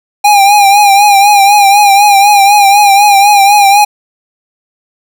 square tone with vibrato, 809 Hz, G#5, 46 cents flat, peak -3 dBFS, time 0.24-3.85 s, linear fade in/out 10 ms, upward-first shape triangle, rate 4 Hz, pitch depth 68 cents each way, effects none

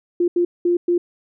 sine tone bursts at uneven times, 349.3 Hz, F4, in tune, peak -14 dBFS, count 4, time 0.2-0.28 / 0.36-0.45 / 0.65-0.77 / 0.88-0.98 s, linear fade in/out 5 ms, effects none

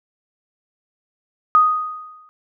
sine tone with exponential decay, 1244.5 Hz, D#6, in tune, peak -7 dBFS, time 1.55-2.29 s, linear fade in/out 0 ms, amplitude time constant 160 ms, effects none

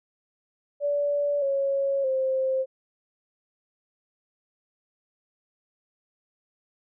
sine tone with pitch steps, 577 / 550.9 / 526.1 Hz, D5 / C#5 / C5, -31 / -11 / +9 cents, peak -22 dBFS, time 0.8-2.66 s, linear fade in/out 50 ms, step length 620 ms, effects none

